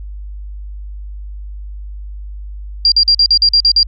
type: tone bursts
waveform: sine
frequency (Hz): 4763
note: D8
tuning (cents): +24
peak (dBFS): -6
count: 9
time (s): 2.85-3.831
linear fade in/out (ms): 2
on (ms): 69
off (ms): 45
effects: added 50 Hz sine -25 dBFS peak until 3.87 s